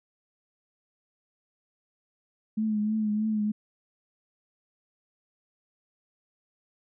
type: tone with vibrato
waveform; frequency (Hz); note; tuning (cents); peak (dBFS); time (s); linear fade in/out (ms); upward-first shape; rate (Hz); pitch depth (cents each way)
sine; 214.2; A3; -46; -24; 2.57-3.52; 10; triangle; 3.2; 47
effects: none